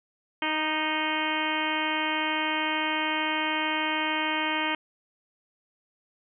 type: harmonic tone with a mistuned harmonic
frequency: 311.1 Hz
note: D#4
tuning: in tune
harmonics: 1 / 2 / 3 / 4 / 5 / 6 / 7 / 8 / 9 / 10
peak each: -33 / -37 / -31 / -36 / -35 / -35 / -33 / -35 / -37 / -35 dBFS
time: 0.42-4.75 s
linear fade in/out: 2 ms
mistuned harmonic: 4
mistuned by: -18 cents
effects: none